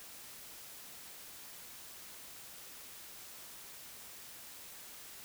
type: silence
effects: white hiss -51 dBFS RMS until 5.24 s